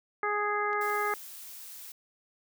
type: harmonic tone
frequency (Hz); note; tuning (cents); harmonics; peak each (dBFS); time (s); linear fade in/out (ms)
415.3; G#4; 0; 1 / 2 / 3 / 4 / 5; -33 / -34 / -31 / -35 / -36; 0.23-1.14; 2
type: clicks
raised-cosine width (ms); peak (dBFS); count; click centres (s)
0.2; -33; 2; 0.731 / 0.899
type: noise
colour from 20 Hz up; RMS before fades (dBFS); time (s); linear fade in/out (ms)
blue; -45; 0.81-1.92; 2
effects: none